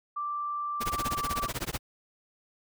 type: tone with pitch glide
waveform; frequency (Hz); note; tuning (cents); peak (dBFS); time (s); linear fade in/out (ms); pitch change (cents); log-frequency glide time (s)
sine; 1174.7 to 1162.5; D6 to D6; 0 to -18; -30; 0.16-1.48; 10; -18; 0.84-1.37
type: noise with tremolo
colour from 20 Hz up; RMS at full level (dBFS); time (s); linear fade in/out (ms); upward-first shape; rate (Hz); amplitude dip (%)
pink; -31; 0.8-1.79; 20; sine; 16; 100
effects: none